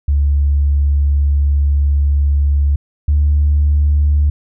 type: tone pair in turn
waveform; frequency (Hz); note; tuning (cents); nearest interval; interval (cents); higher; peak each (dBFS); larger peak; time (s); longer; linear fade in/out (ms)
sine; 71.4 / 73.28; D2 / D2; -48 / -3; unison; 45; second; -9 / -8; second; 0.08-2.76 / 3.08-4.3; first; 5
effects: tanh soft clip ceiling -5 dBFS